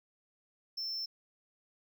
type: tone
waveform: triangle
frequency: 5340 Hz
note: E8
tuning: 22 cents sharp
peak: -34 dBFS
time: 0.77-1.06 s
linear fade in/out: 10 ms
effects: none